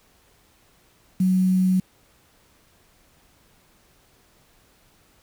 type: tone with quantisation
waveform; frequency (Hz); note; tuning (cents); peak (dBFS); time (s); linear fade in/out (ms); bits
sine; 185.8; F#3; +7; -16; 1.2-1.8; 5; 7
effects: pink hiss -59 dBFS RMS until 5.22 s